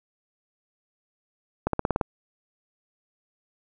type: accelerating click train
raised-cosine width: 1 ms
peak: -9 dBFS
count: 7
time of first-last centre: 1.67-2.012 s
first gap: 63 ms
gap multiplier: 0.96
effects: none